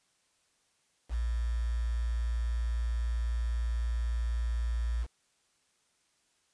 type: tone with quantisation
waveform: sine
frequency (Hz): 58.1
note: A#1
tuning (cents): -5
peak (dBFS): -28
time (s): 1.09-5.07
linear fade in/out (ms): 50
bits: 8
effects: white hiss -72 dBFS RMS until 6.53 s + resampled to 22050 Hz